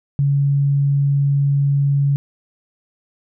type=tone; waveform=sine; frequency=140.7 Hz; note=C#3; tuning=26 cents sharp; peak=-13 dBFS; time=0.19-2.16 s; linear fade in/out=0 ms; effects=none